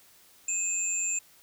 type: tone pair together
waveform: sine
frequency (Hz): 2578 / 7292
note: E7 / A#8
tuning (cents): -39 / -39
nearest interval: octave + tritone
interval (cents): 1800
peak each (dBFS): -36 / -27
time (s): 0.48-1.19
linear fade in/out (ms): 5
effects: white hiss -58 dBFS RMS until 1.42 s